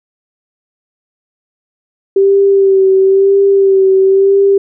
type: tone with vibrato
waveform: sine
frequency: 389.1 Hz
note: G4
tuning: 13 cents flat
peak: -5 dBFS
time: 2.16-4.58 s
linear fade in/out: 5 ms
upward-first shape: sine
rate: 0.99 Hz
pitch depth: 31 cents each way
effects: none